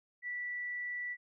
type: tone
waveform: sine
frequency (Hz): 1961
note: B6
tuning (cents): -13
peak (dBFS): -36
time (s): 0.22-1.17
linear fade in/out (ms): 50
effects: none